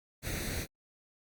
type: noise with comb filter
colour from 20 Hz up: pink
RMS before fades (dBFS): -36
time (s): 0.22-0.67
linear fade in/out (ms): 50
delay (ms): 0.48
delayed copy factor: +0.65
effects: Opus 48 kbps